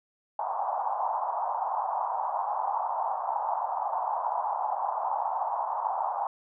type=band-pass noise; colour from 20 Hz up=pink; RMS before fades=-30 dBFS; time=0.39-6.27 s; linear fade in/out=2 ms; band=740 to 1000 Hz; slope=48 dB/octave; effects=none